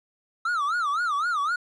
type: tone with vibrato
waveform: triangle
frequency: 1280 Hz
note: D#6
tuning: 49 cents sharp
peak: -21 dBFS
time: 0.45-1.56 s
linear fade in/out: 5 ms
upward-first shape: sine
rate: 3.9 Hz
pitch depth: 220 cents each way
effects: resampled to 24000 Hz + 10-bit